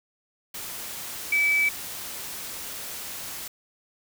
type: tone in noise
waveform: sine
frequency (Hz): 2300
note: D7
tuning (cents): -37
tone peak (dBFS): -19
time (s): 1.32-1.69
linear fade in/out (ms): 5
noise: white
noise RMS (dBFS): -36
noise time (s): 0.54-3.48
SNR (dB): +14
effects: none